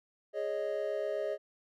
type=chord; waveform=triangle; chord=Ab suspended fourth; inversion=none; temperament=equal; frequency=415.3 / 554.4 / 622.3 Hz; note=Ab4 / Db5 / Eb5; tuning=0 / 0 / 0 cents; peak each=-35 / -35 / -33 dBFS; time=0.33-1.38 s; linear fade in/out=50 ms; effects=none